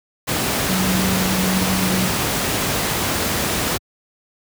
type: tone in noise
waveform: sine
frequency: 187 Hz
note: F#3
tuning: 19 cents sharp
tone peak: -19 dBFS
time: 0.68-2.09 s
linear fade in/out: 20 ms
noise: pink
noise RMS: -20 dBFS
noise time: 0.27-3.78 s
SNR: -2 dB
effects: high-pass 80 Hz 12 dB/octave